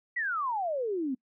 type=exponential sweep; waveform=sine; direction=down; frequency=2000 to 247.4 Hz; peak=-28 dBFS; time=0.16-1.15 s; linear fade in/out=10 ms; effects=noise-tail reverb RT60 0.1 s tail -25 dB re dry